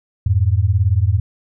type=beating tone pair; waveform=sine; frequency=87.31 / 105.31 Hz; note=F2 / G#2; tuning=0 / +25 cents; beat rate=18 Hz; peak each=-15 dBFS; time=0.26-1.2 s; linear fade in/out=5 ms; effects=none